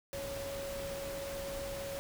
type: tone in noise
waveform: sine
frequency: 554.4 Hz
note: C#5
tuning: in tune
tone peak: -39 dBFS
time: 0.13-1.99 s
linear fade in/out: 0 ms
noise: pink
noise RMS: -44 dBFS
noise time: 0.13-1.99 s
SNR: +2 dB
effects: none